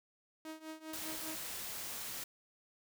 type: tone with tremolo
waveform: sawtooth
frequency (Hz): 315.6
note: D#4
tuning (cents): +25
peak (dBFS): -38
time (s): 0.45-1.35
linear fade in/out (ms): 2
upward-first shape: triangle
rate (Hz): 5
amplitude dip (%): 90
type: noise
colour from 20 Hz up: white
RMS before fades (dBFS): -43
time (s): 0.93-2.24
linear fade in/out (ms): 5
effects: none